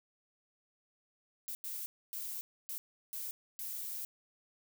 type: noise bursts at uneven times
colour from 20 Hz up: violet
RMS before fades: -41 dBFS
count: 6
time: 1.48-1.55 / 1.64-1.86 / 2.13-2.41 / 2.69-2.78 / 3.13-3.31 / 3.59-4.05 s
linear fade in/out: 0 ms
effects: none